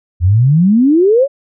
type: exponential sweep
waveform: sine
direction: up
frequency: 82.41 to 580 Hz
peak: -6 dBFS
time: 0.2-1.28 s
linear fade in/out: 50 ms
effects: none